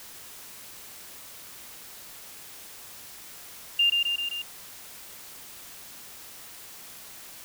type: tone with echo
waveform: sine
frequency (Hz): 2800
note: F7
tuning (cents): +4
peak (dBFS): -18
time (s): 3.79-3.9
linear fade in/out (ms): 5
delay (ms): 130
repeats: 4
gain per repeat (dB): -3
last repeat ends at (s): 4.42
effects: white hiss -45 dBFS RMS until 7.44 s